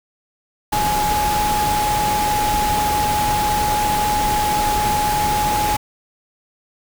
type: tone in noise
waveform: sine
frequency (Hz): 839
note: G#5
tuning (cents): +17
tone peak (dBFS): -17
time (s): 0.72-5.77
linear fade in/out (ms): 10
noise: pink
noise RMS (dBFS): -23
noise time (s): 0.72-5.77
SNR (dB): +3
effects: none